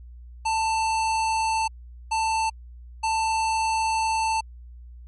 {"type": "tone bursts at uneven times", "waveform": "square", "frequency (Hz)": 888, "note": "A5", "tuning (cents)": 16, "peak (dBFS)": -22, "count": 3, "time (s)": [[0.45, 1.68], [2.11, 2.5], [3.03, 4.41]], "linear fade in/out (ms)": 10, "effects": ["added 60 Hz sine -40 dBFS peak until 5.07 s", "MP3 48 kbps"]}